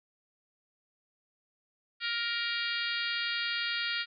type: harmonic tone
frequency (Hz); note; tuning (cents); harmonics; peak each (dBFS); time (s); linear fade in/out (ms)
468.8; A#4; +10; 3 / 4 / 5 / 6 / 7 / 8 / 9 / 10; -36 / -37 / -38 / -39 / -39 / -40 / -41 / -41; 2-4.06; 50
effects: none